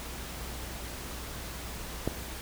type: click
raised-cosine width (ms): 2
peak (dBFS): -14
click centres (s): 2.076
effects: added 60 Hz sine -42 dBFS peak until 2.41 s + pink hiss -41 dBFS RMS until 2.41 s